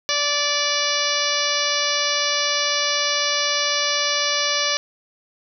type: harmonic tone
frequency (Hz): 582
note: D5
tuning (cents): -16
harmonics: 1 / 2 / 3 / 4 / 5 / 6 / 7 / 8 / 9 / 10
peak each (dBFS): -28 / -28 / -28 / -28 / -28 / -28 / -28 / -28 / -28 / -28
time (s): 0.09-4.77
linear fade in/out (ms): 0
effects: none